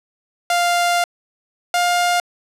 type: tone pair in turn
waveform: sawtooth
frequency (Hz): 698.5 / 705.4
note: F5 / F5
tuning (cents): 0 / +17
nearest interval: unison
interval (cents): 17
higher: second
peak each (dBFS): -11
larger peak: neither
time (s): 0.5-1.04 / 1.74-2.2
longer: first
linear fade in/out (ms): 2
effects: low-pass 12000 Hz 12 dB/octave